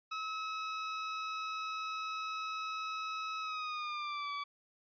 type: tone with pitch glide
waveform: sawtooth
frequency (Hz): 1288 to 1147.5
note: E6 to D6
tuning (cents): -41 to -40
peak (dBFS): -33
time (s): 0.11-4.44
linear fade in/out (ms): 10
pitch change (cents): -199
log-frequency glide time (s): 3.4-4.32
effects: resampled to 11025 Hz